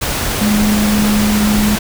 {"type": "tone in noise", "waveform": "sine", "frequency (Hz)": 210, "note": "G#3", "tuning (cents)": 19, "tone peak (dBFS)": -11, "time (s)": [0.41, 1.76], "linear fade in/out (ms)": 10, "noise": "pink", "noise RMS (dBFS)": -18, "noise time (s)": [0.01, 1.79], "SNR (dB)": 4, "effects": []}